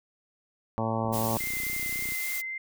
harmonic tone, 112.3 Hz, A2, 36 cents sharp, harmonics 1 / 2 / 3 / 4 / 5 / 6 / 7 / 8 / 9 / 10, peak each -32 / -32 / -39 / -38 / -34 / -37 / -36 / -35 / -40 / -39 dBFS, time 0.78-1.37 s, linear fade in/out 0 ms
click train, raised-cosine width 3 ms, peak -31 dBFS, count 34, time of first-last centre 1.05-2.121 s, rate 30.8 Hz
blue noise, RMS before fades -34 dBFS, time 1.12-2.42 s, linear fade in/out 20 ms
sine tone with vibrato, 2081 Hz, C7, 10 cents flat, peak -32 dBFS, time 1.4-2.58 s, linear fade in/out 5 ms, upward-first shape triangle, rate 3.6 Hz, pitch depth 13 cents each way
effects none

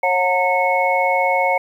sine tone cluster, 545 / 725 / 910 / 2195 Hz, C#5 / F#5 / A#5 / C#7, -29 / -35 / -42 / -18 cents, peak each -20 dBFS, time 0.03-1.58 s, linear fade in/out 5 ms, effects 8-bit

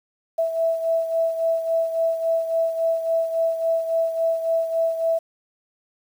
sine beating tone pair, 657 / 660.6 Hz, E5 / E5, -6 / +4 cents, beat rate 3.6 Hz, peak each -20 / -27 dBFS, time 0.38-5.19 s, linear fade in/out 10 ms, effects 8-bit

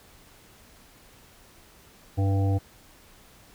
harmonic tone, 98 Hz, G2, in tune, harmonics 1 / 3 / 5 / 7 / 8, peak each -21 / -31 / -35 / -38 / -39 dBFS, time 2.17-2.59 s, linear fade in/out 20 ms, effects pink hiss -54 dBFS RMS until 3.54 s

